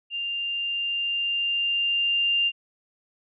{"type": "tone with level ramp", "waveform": "sine", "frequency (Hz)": 2794, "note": "F7", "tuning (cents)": 0, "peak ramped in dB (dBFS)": [-27, -19], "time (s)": [0.1, 2.52], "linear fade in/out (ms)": 50, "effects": []}